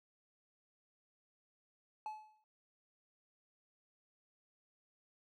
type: tone with exponential decay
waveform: triangle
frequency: 860 Hz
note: A5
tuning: 40 cents flat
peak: -36 dBFS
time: 2.06-2.44 s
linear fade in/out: 1 ms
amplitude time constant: 82 ms
effects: none